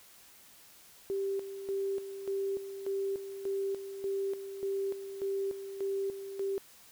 sine tone with tremolo, 392 Hz, G4, in tune, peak -30 dBFS, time 1.1-6.58 s, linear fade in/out 0 ms, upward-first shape square, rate 1.7 Hz, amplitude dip 65%, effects white hiss -57 dBFS RMS until 6.91 s

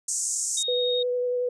pink band-pass noise, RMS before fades -28 dBFS, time 0.08-0.63 s, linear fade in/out 5 ms, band 6400 to 8500 Hz, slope 48 dB/octave
sine tone, 3729 Hz, A#7, in tune, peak -26 dBFS, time 0.57-1.03 s, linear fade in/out 5 ms
sine tone with vibrato, 493.9 Hz, B4, in tune, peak -23 dBFS, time 0.68-1.49 s, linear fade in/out 5 ms, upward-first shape sine, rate 11 Hz, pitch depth 11 cents each way
effects none

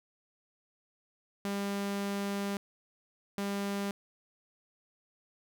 sawtooth tone bursts at uneven times, 200 Hz, G3, 35 cents sharp, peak -28 dBFS, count 2, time 1.45-2.57 / 3.38-3.91 s, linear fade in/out 0 ms, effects none

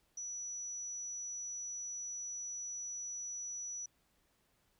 sine tone, 5900 Hz, F#8, 6 cents flat, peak -40 dBFS, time 0.17-3.86 s, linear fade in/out 5 ms, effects pink hiss -75 dBFS RMS until 4.79 s

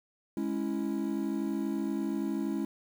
triangle chord, C# minor, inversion second, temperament equal with one note detuned, 208.6 / 277.2 / 329.6 Hz, G#3 / C#4 / E4, +8 / 0 / 0 cents, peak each -32 dBFS, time 0.37-2.65 s, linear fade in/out 2 ms, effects 9-bit

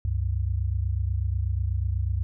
sine tone pair together, 68 / 96.17 Hz, C#2 / G2, -33 / -33 cents, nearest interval tritone, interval 600 cents, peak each -26 dBFS, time 0.05-2.23 s, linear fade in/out 0 ms, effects none

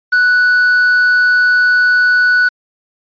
triangle tone with quantisation, 1480 Hz, F#6, in tune, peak -6 dBFS, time 0.12-2.49 s, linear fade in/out 10 ms, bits 5, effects resampled to 11025 Hz

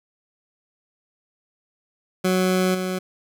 20% pulse tone with level steps, 185 Hz, F#3, in tune, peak -13 / -19 dBFS, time 2.24-2.99 s, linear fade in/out 10 ms, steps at 2.74 s, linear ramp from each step 10 ms, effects none

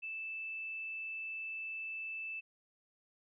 sine tone, 2637 Hz, E7, in tune, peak -39 dBFS, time 0.02-2.41 s, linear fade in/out 20 ms, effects none

